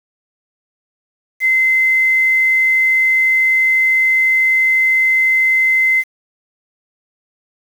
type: tone with quantisation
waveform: sine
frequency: 2063 Hz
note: C7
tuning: 25 cents flat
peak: -10 dBFS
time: 1.4-6.04 s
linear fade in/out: 50 ms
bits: 6
effects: none